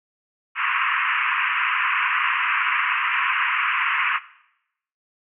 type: band-pass noise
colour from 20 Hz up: pink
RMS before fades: -22 dBFS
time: 0.55-4.2 s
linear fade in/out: 50 ms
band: 1000 to 2800 Hz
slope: 96 dB/octave
effects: noise-tail reverb RT60 0.8 s tail -18 dB re dry